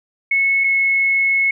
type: tone pair in turn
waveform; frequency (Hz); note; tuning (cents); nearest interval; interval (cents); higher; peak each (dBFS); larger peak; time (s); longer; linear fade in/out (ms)
sine; 2196 / 2187; C#7 / C#7; -17 / -24; unison; 7; first; -13; neither; 0.31-0.64 / 0.64-1.51; second; 5
effects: none